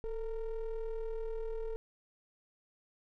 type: ring-modulated tone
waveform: triangle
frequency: 233.1 Hz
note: A#3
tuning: in tune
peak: -30 dBFS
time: 0.04-1.76 s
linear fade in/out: 0 ms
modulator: 213 Hz
effects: none